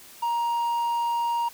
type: tone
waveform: triangle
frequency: 940 Hz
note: A#5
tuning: 14 cents sharp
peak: -21 dBFS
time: 0.22-1.49 s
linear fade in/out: 10 ms
effects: white hiss -48 dBFS RMS until 1.53 s